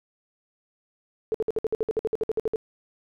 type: tone bursts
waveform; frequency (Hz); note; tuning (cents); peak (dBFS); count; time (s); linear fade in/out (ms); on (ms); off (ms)
sine; 440.1; A4; 0; -21; 16; 1.32-2.559; 0; 24; 57
effects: none